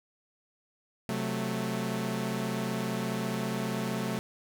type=chord; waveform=sawtooth; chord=F# diminished; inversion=second; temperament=equal; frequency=130.81 / 185 / 220 Hz; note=C3 / F#3 / A3; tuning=0 / 0 / 0 cents; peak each=-32 / -31 / -29 dBFS; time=1.09-4.19 s; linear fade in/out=0 ms; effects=none